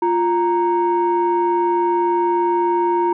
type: tone pair together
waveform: sine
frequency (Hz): 349 / 931.7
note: F4 / A#5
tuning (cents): -1 / -1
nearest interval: octave + perfect fourth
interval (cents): 1700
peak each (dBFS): -16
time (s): 0.02-3.13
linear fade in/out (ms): 5
effects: tanh soft clip ceiling -10 dBFS